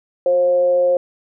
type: tone with frequency modulation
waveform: sine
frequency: 533 Hz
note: C5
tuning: 32 cents sharp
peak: -12 dBFS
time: 0.26-0.97 s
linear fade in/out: 2 ms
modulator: 173 Hz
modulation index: 0.29
effects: none